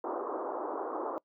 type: band-pass noise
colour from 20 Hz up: pink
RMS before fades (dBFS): -36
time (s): 0.04-1.18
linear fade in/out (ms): 0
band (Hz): 310 to 1200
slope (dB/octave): 48
effects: noise-tail reverb RT60 0.1 s tail -24 dB re dry